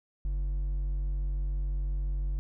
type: tone with hard clipping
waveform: triangle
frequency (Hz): 47.04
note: F#1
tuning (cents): +29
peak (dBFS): -29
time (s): 0.25-2.39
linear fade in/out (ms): 0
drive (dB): 7
effects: none

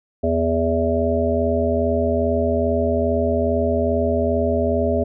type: harmonic tone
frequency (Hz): 82.41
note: E2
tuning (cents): 0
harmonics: 1 / 3 / 5 / 7 / 8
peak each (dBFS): -23 / -23 / -23 / -23 / -23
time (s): 0.23-5.04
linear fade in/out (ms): 10
effects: none

